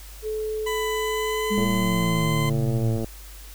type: tone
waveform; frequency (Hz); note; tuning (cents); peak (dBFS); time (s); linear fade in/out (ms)
sine; 433.1; A4; -27; -25; 0.22-1.67; 50
type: tone with pitch glide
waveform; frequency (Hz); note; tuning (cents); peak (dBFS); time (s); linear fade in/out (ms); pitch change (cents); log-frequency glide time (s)
20% pulse; 998 to 1030.8; B5 to C6; +18 to -26; -22; 0.66-2.5; 10; +56; 0.87-2.21
type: linear sweep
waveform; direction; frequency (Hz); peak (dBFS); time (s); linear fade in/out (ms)
sine; down; 207.7 to 110.3; -22; 1.5-2.98; 20
type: click train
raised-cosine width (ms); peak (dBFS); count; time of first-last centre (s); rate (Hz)
2; -16; 165; 1.58-3.044; 112
effects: added 50 Hz sine -40 dBFS peak until 3.54 s + white hiss -46 dBFS RMS until 3.54 s